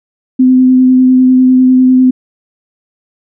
sine tone with vibrato, 256.2 Hz, C4, 36 cents flat, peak -3 dBFS, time 0.39-2.11 s, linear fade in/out 10 ms, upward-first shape sine, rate 10 Hz, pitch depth 12 cents each way, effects none

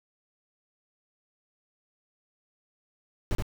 brown noise with echo, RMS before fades -26 dBFS, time 3.31-3.35 s, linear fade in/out 0 ms, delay 73 ms, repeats 1, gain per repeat -2 dB, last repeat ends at 3.423 s, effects none

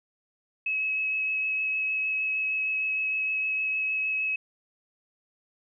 sine tone with vibrato, 2571 Hz, E7, 44 cents flat, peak -25 dBFS, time 0.66-4.36 s, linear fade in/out 5 ms, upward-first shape triangle, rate 6.5 Hz, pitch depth 12 cents each way, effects none

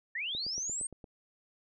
sine linear sweep, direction up, 1746 to 8600 Hz, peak -33 dBFS, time 0.15-0.87 s, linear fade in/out 5 ms
click train, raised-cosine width 2 ms, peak -34 dBFS, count 7, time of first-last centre 0.35-1.042 s, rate 8.67 Hz
effects none

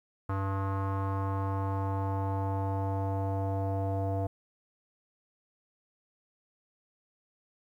square tone with low-pass filter sweep, 97.3 Hz, G2, 12 cents flat, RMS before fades -31 dBFS, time 0.29-4.27 s, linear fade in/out 5 ms, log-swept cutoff 1200 to 680 Hz, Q 3.8, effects 11-bit

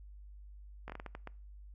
slowing click train, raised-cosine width 0.5 ms, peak -28 dBFS, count 8, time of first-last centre 0.88-1.273 s, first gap 17 ms, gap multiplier 1.39, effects noise-tail reverb RT60 0.4 s tail -23 dB re dry + added 50 Hz sine -49 dBFS peak until 1.74 s

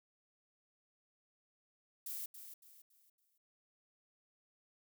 violet noise with echo, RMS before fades -43 dBFS, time 2.06-2.26 s, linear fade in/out 5 ms, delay 280 ms, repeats 4, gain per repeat -9 dB, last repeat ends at 3.38 s, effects none

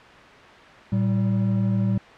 triangle tone pair together, 113.1 / 192.77 Hz, A2 / G3, +48 / -29 cents, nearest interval major sixth, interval 923 cents, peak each -20 dBFS, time 0.92-1.98 s, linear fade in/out 5 ms, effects white hiss -44 dBFS RMS until 2.17 s + low-pass 2000 Hz 12 dB/octave

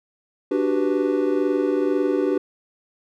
triangle chord, G major seventh, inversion second, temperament equal, 293.7 / 370 / 392 / 493.9 Hz, D4 / F#4 / G4 / B4, 0 / 0 / 0 / 0 cents, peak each -21 / -22 / -22 / -24 dBFS, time 0.51-2.38 s, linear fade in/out 5 ms, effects none

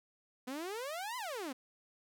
sawtooth exponential two-way sweep, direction up then down, 244.3 to 1042 to 244.3 Hz, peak -35 dBFS, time 0.47-1.53 s, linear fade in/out 10 ms, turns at 1.17 s, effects none

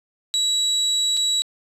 35% pulse tone with dropouts, 3900 Hz, B7, 23 cents flat, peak -16 dBFS, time 0.34-1.42 s, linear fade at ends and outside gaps 0 ms, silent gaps 1.169-1.173 s, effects resampled to 32000 Hz + 8-bit

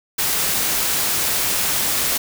white noise, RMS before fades -20 dBFS, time 0.18-2.18 s, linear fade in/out 10 ms, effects none

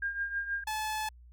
sine tone with tremolo, 1610 Hz, G6, 46 cents sharp, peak -28 dBFS, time 0.02-0.64 s, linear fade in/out 5 ms, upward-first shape triangle, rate 6.3 Hz, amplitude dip 75%
sawtooth tone, 863 Hz, A5, 34 cents flat, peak -28 dBFS, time 0.67-1.09 s, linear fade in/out 5 ms
effects added 60 Hz sine -51 dBFS peak until 1.32 s

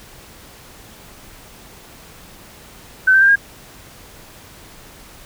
sine tone with pitch steps, 1525 / 1557 / 1589.8 / 1623.2 Hz, G6 / G6 / G6 / G#6, -48 / -12 / +24 / -40 cents, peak -8 dBFS, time 3.07-3.358 s, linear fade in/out 10 ms, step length 72 ms, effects pink hiss -42 dBFS RMS until 5.25 s

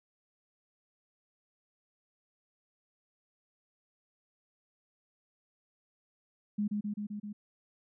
sine tone with echo, 207.7 Hz, G#3, in tune, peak -28 dBFS, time 6.58-6.68 s, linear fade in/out 10 ms, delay 130 ms, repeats 5, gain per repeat -2 dB, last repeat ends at 7.33 s, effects none

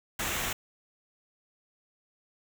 pink noise with comb filter, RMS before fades -32 dBFS, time 0.19-0.53 s, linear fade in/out 5 ms, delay 0.21 ms, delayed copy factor -0.5, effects none

